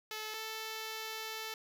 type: tone pair in turn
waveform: 5% pulse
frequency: 433.2 / 440.5 Hz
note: A4 / A4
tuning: -27 / +2 cents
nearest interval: unison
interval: 29 cents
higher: second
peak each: -28 dBFS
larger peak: neither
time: 0.11-0.34 / 0.34-1.54 s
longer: second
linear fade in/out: 2 ms
effects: none